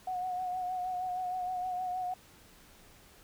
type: tone with vibrato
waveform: sine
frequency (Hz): 732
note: F#5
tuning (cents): -19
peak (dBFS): -32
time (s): 0.07-2.14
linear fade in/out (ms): 5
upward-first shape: sine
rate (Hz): 6.4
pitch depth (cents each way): 31
effects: pink hiss -58 dBFS RMS until 3.23 s

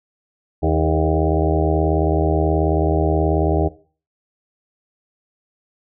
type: harmonic tone with a mistuned harmonic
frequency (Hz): 78.6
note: D#2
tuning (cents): +18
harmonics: 1 / 2 / 4 / 5 / 6 / 7 / 8 / 9 / 10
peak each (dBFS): -19 / -23 / -22 / -23 / -29 / -30 / -26 / -27 / -28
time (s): 0.62-3.69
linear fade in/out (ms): 20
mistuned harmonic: 5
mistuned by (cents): +44
effects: noise-tail reverb RT60 0.4 s tail -18 dB re dry

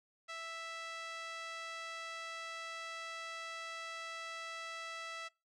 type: tone with band-pass filter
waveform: 5% pulse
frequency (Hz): 659.3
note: E5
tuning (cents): 0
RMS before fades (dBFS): -45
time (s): 0.28-5.29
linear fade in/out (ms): 20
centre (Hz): 1400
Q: 0.98
effects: noise-tail reverb RT60 0.3 s tail -26 dB re dry

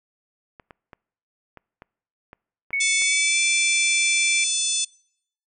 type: clicks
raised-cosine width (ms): 0.5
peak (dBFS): -27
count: 8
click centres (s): 0.598 / 0.708 / 0.932 / 1.573 / 1.821 / 2.331 / 2.706 / 3.02
type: tone with pitch glide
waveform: sine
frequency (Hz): 2217 to 2346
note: C#7 to D7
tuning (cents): 0 to -2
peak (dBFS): -21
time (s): 2.73-4.44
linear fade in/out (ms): 2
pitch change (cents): +98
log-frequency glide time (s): 2.98-3.39
type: harmonic tone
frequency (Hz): 873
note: A5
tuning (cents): -14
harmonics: 3 / 4 / 5 / 6 / 7 / 8 / 9 / 10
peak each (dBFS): -35 / -27 / -35 / -31 / -27 / -29 / -35 / -27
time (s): 2.8-4.85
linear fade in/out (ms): 10
effects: noise-tail reverb RT60 0.7 s tail -26 dB re dry

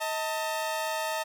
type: tone pair together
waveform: sawtooth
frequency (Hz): 633.6 / 896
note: D#5 / A5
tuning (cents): +31 / +31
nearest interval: tritone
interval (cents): 600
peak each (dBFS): -28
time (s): 0-1.24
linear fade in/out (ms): 20
effects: none

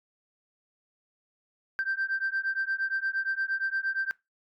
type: beating tone pair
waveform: sine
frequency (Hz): 1563 / 1571.6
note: G6 / G6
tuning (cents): -6 / +4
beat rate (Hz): 8.6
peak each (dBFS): -29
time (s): 1.79-4.11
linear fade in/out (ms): 0
effects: noise-tail reverb RT60 0.2 s tail -22 dB re dry + tanh soft clip ceiling -22 dBFS

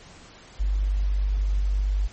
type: tone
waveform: sine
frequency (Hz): 49.02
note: G1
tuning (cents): +1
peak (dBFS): -20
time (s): 0.59-2.08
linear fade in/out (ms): 20
effects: pink hiss -48 dBFS RMS until 2.12 s + MP3 32 kbps

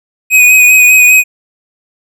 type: tone with vibrato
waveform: square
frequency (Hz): 2500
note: D#7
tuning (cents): +8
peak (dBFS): -3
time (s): 0.3-1.24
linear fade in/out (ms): 50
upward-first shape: sine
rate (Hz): 5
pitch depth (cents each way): 25
effects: none

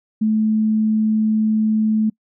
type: tone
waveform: sine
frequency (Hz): 217.1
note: A3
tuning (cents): -23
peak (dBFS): -14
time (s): 0.21-2.1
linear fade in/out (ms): 10
effects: noise-tail reverb RT60 0.1 s tail -26 dB re dry

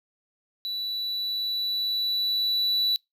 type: tone with level ramp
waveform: triangle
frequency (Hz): 3951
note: B7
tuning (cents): 0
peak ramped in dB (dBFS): -27 to -19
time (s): 0.65-2.96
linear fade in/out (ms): 0
effects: noise-tail reverb RT60 0.2 s tail -26 dB re dry

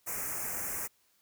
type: band-stop noise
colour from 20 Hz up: white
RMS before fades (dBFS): -36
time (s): 0.06-0.88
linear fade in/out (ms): 20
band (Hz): 2400 to 5900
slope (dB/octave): 48
effects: white hiss -70 dBFS RMS until 1.21 s

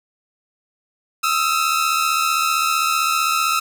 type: tone pair together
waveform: sawtooth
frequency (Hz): 1269.5 / 1345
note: D#6 / E6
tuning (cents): +34 / +34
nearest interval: minor second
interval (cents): 100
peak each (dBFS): -16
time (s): 1.23-3.6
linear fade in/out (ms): 10
effects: none

